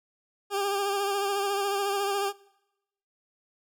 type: tone with vibrato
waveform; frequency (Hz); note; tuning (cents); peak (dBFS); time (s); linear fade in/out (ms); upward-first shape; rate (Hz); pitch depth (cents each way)
20% pulse; 399.4; G4; +32; -21; 0.5-2.33; 50; sine; 14; 36
effects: noise-tail reverb RT60 0.9 s tail -23 dB re dry